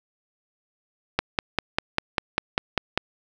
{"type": "click train", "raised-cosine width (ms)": 0.3, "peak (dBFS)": -4, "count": 10, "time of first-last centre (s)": [1.19, 2.976], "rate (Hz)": 5.04, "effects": []}